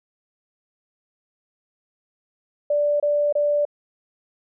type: tone bursts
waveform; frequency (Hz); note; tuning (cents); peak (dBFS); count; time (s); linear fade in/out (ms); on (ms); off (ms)
sine; 586; D5; -4; -17; 3; 2.7-3.652; 5; 300; 26
effects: none